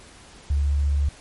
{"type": "tone", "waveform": "sine", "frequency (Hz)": 71.4, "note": "D2", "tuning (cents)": -48, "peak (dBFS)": -18, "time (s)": [0.5, 1.09], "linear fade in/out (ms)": 5, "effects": ["pink hiss -47 dBFS RMS until 1.2 s", "MP3 48 kbps"]}